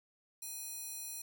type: tone with high-pass filter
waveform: square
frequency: 830.6 Hz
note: G#5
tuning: in tune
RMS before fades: -44 dBFS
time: 0.42-1.22 s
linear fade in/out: 5 ms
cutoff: 7900 Hz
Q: 1
effects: none